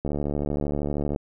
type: click train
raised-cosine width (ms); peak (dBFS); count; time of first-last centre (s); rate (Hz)
2; -14; 82; 0.05-1.161; 72.9
effects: none